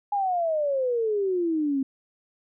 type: exponential sweep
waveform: sine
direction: down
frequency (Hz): 830.6 to 263.5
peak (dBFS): -22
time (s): 0.12-1.83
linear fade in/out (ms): 5
effects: none